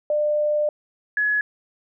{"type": "tone pair in turn", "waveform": "sine", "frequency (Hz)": [598, 1691.4], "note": ["D5", "G#6"], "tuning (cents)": [31, 31], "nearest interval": "octave + tritone", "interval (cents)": 1800, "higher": "second", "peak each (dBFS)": -18, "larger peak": "neither", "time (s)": [[0.1, 0.69], [1.17, 1.41]], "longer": "first", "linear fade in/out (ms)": 2, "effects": []}